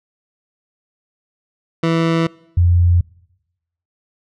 20% pulse / sine tone pair in turn, 164.81 / 87.31 Hz, E3 / F2, 0 / 0 cents, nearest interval major seventh, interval 1100 cents, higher first, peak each -9 dBFS, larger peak neither, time 1.83-2.27 / 2.57-3.01 s, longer neither, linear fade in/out 5 ms, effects noise-tail reverb RT60 0.9 s tail -24 dB re dry + low-pass 4000 Hz 12 dB/octave

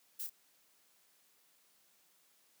violet noise with echo, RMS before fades -41 dBFS, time 0.19-0.27 s, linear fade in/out 10 ms, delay 29 ms, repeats 1, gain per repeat -7 dB, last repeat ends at 0.299 s, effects white hiss -70 dBFS RMS until 2.6 s + high-pass 150 Hz 12 dB/octave

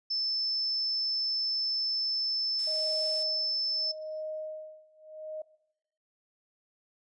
sine tone, 5274 Hz, E8, in tune, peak -28 dBFS, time 0.1-3.92 s, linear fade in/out 10 ms
blue noise, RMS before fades -45 dBFS, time 2.59-3.23 s, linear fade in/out 0 ms
sine tone with tremolo, 622.3 Hz, D#5, in tune, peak -33 dBFS, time 2.67-5.42 s, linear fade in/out 5 ms, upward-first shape sine, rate 0.78 Hz, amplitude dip 95%
effects noise-tail reverb RT60 0.8 s tail -20 dB re dry + resampled to 22050 Hz

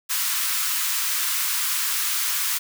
white high-pass noise, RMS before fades -24 dBFS, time 0.09-2.59 s, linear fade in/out 20 ms, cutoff 1000 Hz, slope 48 dB/octave, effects none

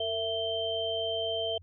sine tone cluster, 454.9 / 664 / 3124 Hz, A#4 / E5 / G7, -42 / +12 / -7 cents, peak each -35 / -32 / -33 dBFS, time 0-1.58 s, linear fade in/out 5 ms, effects added 88 Hz sine -50 dBFS peak until 1.62 s

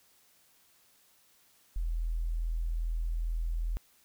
sine tone, 41.2 Hz, E1, in tune, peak -29 dBFS, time 1.76-3.77 s, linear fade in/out 0 ms, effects white hiss -65 dBFS RMS until 4.04 s

